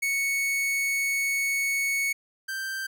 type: tone pair in turn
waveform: 45% pulse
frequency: 2216 / 1566.9 Hz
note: C#7 / G6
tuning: -1 / -1 cents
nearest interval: tritone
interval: 600 cents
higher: first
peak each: -24 / -30 dBFS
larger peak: first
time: 0.02-2.13 / 2.48-2.87 s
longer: first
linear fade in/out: 10 ms
effects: none